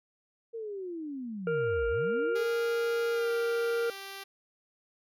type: linear two-way sweep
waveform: sine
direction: down then up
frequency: 466.2 to 48.61 to 466.2 Hz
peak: -35 dBFS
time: 0.53-2.47 s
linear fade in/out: 20 ms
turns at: 1.88 s
type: harmonic tone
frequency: 466.2 Hz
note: A#4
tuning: in tune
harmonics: 1 / 3 / 5 / 6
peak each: -27 / -36 / -52 / -54 dBFS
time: 1.47-3.9 s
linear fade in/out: 2 ms
type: tone with pitch glide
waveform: 5% pulse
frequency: 412.1 to 391.9 Hz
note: G#4 to G4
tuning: -13 to 0 cents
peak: -29 dBFS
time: 2.35-4.24 s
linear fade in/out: 10 ms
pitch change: -87 cents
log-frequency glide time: 3.12-3.31 s
effects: none